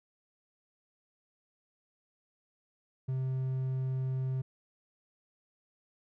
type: tone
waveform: triangle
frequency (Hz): 130.81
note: C3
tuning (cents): 0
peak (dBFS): -28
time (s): 3.08-4.42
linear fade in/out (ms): 10
effects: none